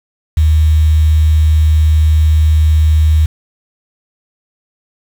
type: tone with quantisation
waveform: sine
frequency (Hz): 77.8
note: D#2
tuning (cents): 0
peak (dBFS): -6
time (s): 0.37-3.26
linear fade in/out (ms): 5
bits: 5
effects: none